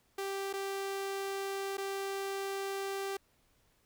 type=tone with dropouts; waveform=sawtooth; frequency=392 Hz; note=G4; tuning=in tune; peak=-31 dBFS; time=0.18-3.17 s; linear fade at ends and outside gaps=5 ms; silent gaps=0.529-0.536 / 1.771-1.78 s; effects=pink hiss -71 dBFS RMS until 3.85 s